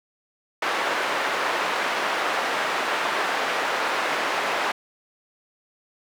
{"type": "band-pass noise", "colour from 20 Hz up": "white", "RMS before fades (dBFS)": -25, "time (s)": [0.62, 4.72], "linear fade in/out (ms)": 5, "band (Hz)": [450, 1700], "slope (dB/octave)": 12, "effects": []}